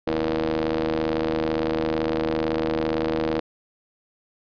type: ring-modulated tone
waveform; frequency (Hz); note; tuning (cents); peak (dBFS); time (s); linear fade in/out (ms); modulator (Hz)
sawtooth; 77.8; D#2; 0; -15; 0.07-3.4; 5; 402
effects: resampled to 11025 Hz